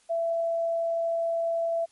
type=tone; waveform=sine; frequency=668 Hz; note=E5; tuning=23 cents sharp; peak=-24 dBFS; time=0.09-1.86 s; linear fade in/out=20 ms; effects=white hiss -63 dBFS RMS until 1.91 s + MP3 48 kbps